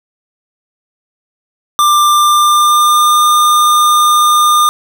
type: tone with pitch glide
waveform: square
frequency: 1187 to 1209.1 Hz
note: D6 to D#6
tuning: +18 to -50 cents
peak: -7 dBFS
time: 1.79-4.69 s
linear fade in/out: 0 ms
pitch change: +32 cents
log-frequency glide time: 2.03-3.26 s
effects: none